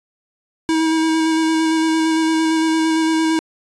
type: tone with vibrato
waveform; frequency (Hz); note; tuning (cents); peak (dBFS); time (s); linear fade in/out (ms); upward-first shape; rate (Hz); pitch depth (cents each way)
square; 320.6; E4; -48; -15; 0.69-3.39; 0; square; 8.8; 12
effects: resampled to 22050 Hz